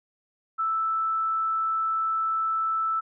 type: tone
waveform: sine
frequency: 1318.5 Hz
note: E6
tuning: in tune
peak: -23 dBFS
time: 0.58-3.01 s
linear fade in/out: 20 ms
effects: none